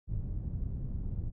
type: low-pass noise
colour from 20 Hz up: pink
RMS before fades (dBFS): -35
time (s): 0.07-1.32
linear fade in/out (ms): 50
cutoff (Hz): 130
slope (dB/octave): 12
effects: none